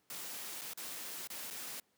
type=noise with dropouts; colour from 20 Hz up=white; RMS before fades=-44 dBFS; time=0.1-1.8 s; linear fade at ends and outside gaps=2 ms; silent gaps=0.612-0.616 / 0.735-0.774 / 1.273-1.301 / 1.503-1.508 s; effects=pink hiss -75 dBFS RMS until 1.97 s + high-pass 150 Hz 12 dB/octave